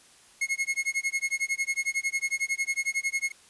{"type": "tone with tremolo", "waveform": "45% pulse", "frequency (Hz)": 2167, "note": "C#7", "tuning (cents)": -40, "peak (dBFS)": -23, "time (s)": [0.41, 3.32], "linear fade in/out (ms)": 5, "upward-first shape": "sine", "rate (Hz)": 11, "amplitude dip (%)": 100, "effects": ["white hiss -56 dBFS RMS until 3.49 s", "resampled to 24000 Hz"]}